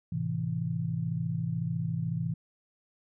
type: chord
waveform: sine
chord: A minor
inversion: none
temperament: equal with one note detuned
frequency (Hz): 108.86 / 130.81 / 164.81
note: A2 / C3 / E3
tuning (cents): -18 / 0 / 0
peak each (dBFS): -35 / -34 / -31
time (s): 0.12-2.34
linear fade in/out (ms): 5
effects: none